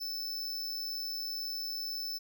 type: tone with amplitude modulation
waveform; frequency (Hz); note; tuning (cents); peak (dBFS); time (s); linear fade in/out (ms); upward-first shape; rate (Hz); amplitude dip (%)
square; 5274; E8; 0; -34; 0-2.19; 20; sine; 122; 30
effects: none